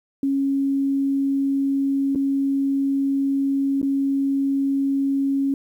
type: tone with dropouts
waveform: sine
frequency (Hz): 274.9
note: C#4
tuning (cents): -14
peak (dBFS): -18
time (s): 0.23-5.54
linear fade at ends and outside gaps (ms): 2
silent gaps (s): 2.15-2.157 / 3.816-3.828
effects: 9-bit